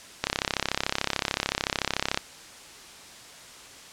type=click train; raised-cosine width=0.2 ms; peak=-6 dBFS; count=66; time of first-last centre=0.24-2.175 s; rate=33.6 Hz; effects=white hiss -46 dBFS RMS until 3.92 s + low-pass 8000 Hz 12 dB/octave